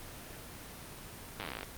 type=slowing click train; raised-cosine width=0.3 ms; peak=-22 dBFS; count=17; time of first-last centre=1.4-1.631 s; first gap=9 ms; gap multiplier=1.06; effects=pink hiss -47 dBFS RMS until 1.77 s + Opus 24 kbps